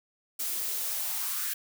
blue noise with high-pass filter sweep, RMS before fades -32 dBFS, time 0.39-1.54 s, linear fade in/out 10 ms, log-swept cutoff 240 to 1600 Hz, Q 2.9, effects none

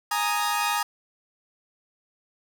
sawtooth chord, Ab suspended second, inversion none, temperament equal, 830.6 / 932.3 / 1244.5 Hz, Ab5 / Bb5 / Eb6, 0 / 0 / 0 cents, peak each -24 dBFS, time 0.11-0.83 s, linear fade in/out 5 ms, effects none

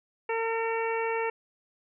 harmonic tone, 453.9 Hz, A#4, 46 cents flat, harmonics 1 / 2 / 3 / 4 / 5 / 6, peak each -29 / -32 / -39 / -38 / -37 / -40 dBFS, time 0.29-1.3 s, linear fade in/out 5 ms, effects none

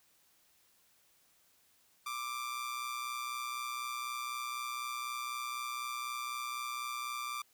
sawtooth tone with amplitude modulation, 1181 Hz, D6, 9 cents sharp, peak -31 dBFS, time 2.06-7.42 s, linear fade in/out 5 ms, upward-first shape sine, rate 124 Hz, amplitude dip 55%, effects white hiss -69 dBFS RMS until 7.53 s

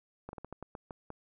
slowing click train, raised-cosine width 1 ms, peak -28 dBFS, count 9, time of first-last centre 0.29-1.104 s, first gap 41 ms, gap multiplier 1.25, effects none

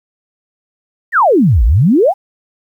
sine exponential two-way sweep, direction down then up, 1973 to 49 to 860 Hz, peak -6 dBFS, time 1.12-2.14 s, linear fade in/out 50 ms, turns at 1.64 s, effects 8-bit

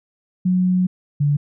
sine tone pair in turn, 182.9 / 144.86 Hz, F#3 / D3, -20 / -23 cents, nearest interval major third, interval 403 cents, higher first, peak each -14 dBFS, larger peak neither, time 0.45-0.87 / 1.2-1.37 s, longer first, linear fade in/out 10 ms, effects none

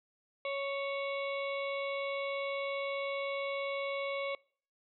harmonic tone with a mistuned harmonic, 554.4 Hz, C#5, in tune, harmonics 1 / 2 / 4 / 5 / 6 / 7, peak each -35 / -42 / -40 / -48 / -50 / -51 dBFS, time 0.45-4.35 s, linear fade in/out 2 ms, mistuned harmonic 6, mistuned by +54 cents, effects noise-tail reverb RT60 0.5 s tail -25 dB re dry

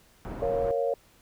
pink low-pass noise, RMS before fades -37 dBFS, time 0.25-0.71 s, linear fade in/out 0 ms, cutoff 970 Hz, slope 12 dB/octave
sine chord, Bb minor, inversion none, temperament equal, 466.2 / 554.4 / 698.5 Hz, Bb4 / Db5 / F5, 0 / 0 / 0 cents, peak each -28 / -27 / -33 dBFS, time 0.42-0.94 s, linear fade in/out 2 ms
effects pink hiss -60 dBFS RMS until 1.21 s

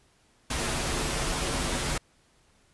pink noise with comb filter, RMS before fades -29 dBFS, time 0.5-1.98 s, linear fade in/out 5 ms, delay 10 ms, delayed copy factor -0.6, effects pink hiss -64 dBFS RMS until 2.73 s + resampled to 24000 Hz

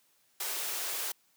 white high-pass noise, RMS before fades -35 dBFS, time 0.4-1.12 s, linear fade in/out 5 ms, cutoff 340 Hz, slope 48 dB/octave, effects white hiss -69 dBFS RMS until 1.36 s + high-pass 100 Hz 12 dB/octave

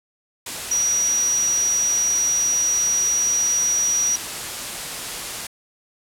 sine tone in noise, 5790 Hz, F#8, 38 cents flat, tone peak -17 dBFS, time 0.71-4.16 s, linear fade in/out 5 ms, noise white, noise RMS -29 dBFS, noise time 0.46-5.47 s, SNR +9 dB, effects low-pass 11000 Hz 12 dB/octave

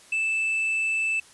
triangle tone, 2637 Hz, E7, in tune, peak -21 dBFS, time 0.12-1.2 s, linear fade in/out 5 ms, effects white hiss -52 dBFS RMS until 1.33 s + resampled to 24000 Hz

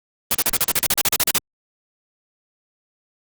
white noise bursts, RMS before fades -17 dBFS, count 15, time 0.31-1.383 s, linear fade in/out 2 ms, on 37 ms, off 37 ms, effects Opus 24 kbps

